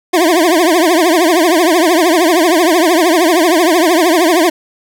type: tone with vibrato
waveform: 25% pulse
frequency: 337.1 Hz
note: E4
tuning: 39 cents sharp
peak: -4 dBFS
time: 0.13-4.5 s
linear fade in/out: 10 ms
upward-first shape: triangle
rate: 13 Hz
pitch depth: 200 cents each way
effects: none